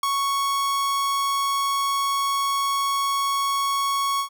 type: tone with ADSR envelope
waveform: 45% pulse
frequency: 1108.7 Hz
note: C#6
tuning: in tune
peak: -17 dBFS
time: 0.03-4.29 s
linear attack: 4 ms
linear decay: 5 ms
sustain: -4 dB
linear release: 94 ms
effects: none